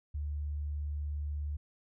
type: tone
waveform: sine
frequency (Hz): 73.6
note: D2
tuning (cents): +4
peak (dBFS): -33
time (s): 0.14-1.57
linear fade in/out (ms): 10
effects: none